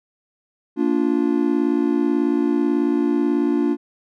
triangle chord, Bb major, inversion none, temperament just, 233.1 / 291.4 / 349.6 Hz, Bb3 / D4 / F4, 0 / -13 / +2 cents, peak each -21 / -17 / -20 dBFS, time 0.76-3.77 s, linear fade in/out 50 ms, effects none

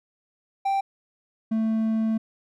triangle tone pair in turn, 784 / 221.6 Hz, G5 / A3, 0 / +13 cents, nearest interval octave + minor seventh, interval 2187 cents, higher first, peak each -19 / -19 dBFS, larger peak neither, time 0.65-0.81 / 1.51-2.18 s, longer second, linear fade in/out 10 ms, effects none

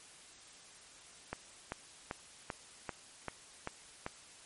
click train, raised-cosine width 0.5 ms, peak -22 dBFS, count 8, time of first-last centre 1.33-4.064 s, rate 2.56 Hz, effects white hiss -56 dBFS RMS until 4.45 s + MP3 48 kbps

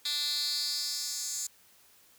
10% pulse tone with high-pass filter sweep, 293.7 Hz, D4, in tune, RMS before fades -33 dBFS, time 0.05-1.47 s, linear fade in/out 5 ms, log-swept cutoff 3600 to 6700 Hz, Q 4.1, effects white hiss -61 dBFS RMS until 2.18 s

